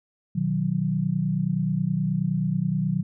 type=chord; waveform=sine; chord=B major; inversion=none; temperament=equal; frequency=123.47 / 155.56 / 185 Hz; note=B2 / D#3 / F#3; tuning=0 / 0 / 0 cents; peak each=-30 / -25 / -25 dBFS; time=0.35-3.03 s; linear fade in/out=10 ms; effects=none